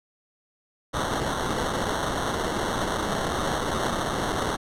blue noise with sample-and-hold, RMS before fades -27 dBFS, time 0.93-4.57 s, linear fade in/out 20 ms, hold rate 2450 Hz, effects low-pass 10000 Hz 12 dB/octave

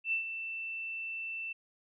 sine tone with ADSR envelope, 2670 Hz, E7, 22 cents sharp, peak -27 dBFS, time 0.04-1.53 s, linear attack 82 ms, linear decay 110 ms, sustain -9 dB, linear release 10 ms, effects none

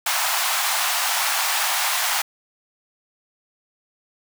pink high-pass noise, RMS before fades -22 dBFS, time 0.06-2.22 s, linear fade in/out 5 ms, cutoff 710 Hz, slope 48 dB/octave, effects none

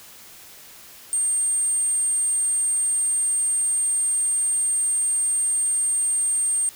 sine tone, 8680 Hz, C#9, 37 cents flat, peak -19 dBFS, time 1.13-6.69 s, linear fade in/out 0 ms, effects white hiss -45 dBFS RMS until 6.75 s

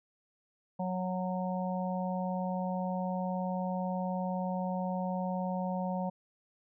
harmonic tone, 183.9 Hz, F#3, 10 cents flat, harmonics 1 / 3 / 4 / 5, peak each -33 / -38 / -39 / -40 dBFS, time 0.79-6.1 s, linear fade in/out 10 ms, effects none

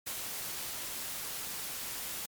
white noise with ADSR envelope, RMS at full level -37 dBFS, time 0.06-2.26 s, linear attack 13 ms, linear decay 91 ms, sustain -2 dB, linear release 7 ms, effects MP3 96 kbps

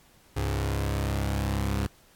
sawtooth tone pair together, 68.28 / 102.3 Hz, C#2 / G#2, -26 / -26 cents, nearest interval perfect fifth, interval 700 cents, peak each -24 / -25 dBFS, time 0.36-1.87 s, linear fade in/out 10 ms, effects pink hiss -59 dBFS RMS until 2.15 s + AAC 64 kbps

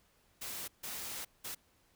white noise bursts at uneven times, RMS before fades -42 dBFS, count 3, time 0.41-0.68 / 0.83-1.25 / 1.44-1.55 s, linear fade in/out 10 ms, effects pink hiss -70 dBFS RMS until 1.95 s

